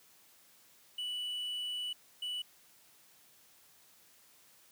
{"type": "tone bursts at uneven times", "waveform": "triangle", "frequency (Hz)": 2960, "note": "F#7", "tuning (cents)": 0, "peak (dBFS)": -34, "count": 2, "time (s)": [[0.98, 1.93], [2.22, 2.42]], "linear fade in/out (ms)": 5, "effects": ["white hiss -63 dBFS RMS until 4.71 s", "high-pass 80 Hz 12 dB/octave"]}